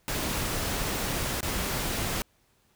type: noise with dropouts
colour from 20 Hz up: pink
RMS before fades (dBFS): -30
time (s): 0.08-2.22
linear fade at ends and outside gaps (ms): 0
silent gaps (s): 1.406-1.429
effects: pink hiss -67 dBFS RMS until 2.75 s